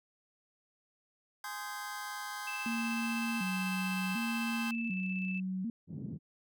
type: chord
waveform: sawtooth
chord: Ab major seventh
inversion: none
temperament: just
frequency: 830.6 / 1038.3 / 1245.9 / 1557.4 Hz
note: Ab5 / C6 / Eb6 / G6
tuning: 0 / -14 / +2 / -12 cents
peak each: -40 / -40 / -43 / -40 dBFS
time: 1.44-4.71 s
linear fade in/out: 2 ms
type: tone with tremolo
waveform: sine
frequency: 2637 Hz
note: E7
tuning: in tune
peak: -37 dBFS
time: 2.47-5.4 s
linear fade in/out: 5 ms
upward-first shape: square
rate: 16 Hz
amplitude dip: 30%
type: tone with vibrato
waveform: sine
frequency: 207.7 Hz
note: G#3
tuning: in tune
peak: -33 dBFS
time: 2.66-5.7 s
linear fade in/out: 2 ms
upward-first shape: square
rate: 0.67 Hz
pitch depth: 180 cents each way
type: band-pass noise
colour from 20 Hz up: white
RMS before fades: -41 dBFS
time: 5.87-6.19 s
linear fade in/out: 50 ms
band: 130 to 230 Hz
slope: 24 dB/octave
effects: none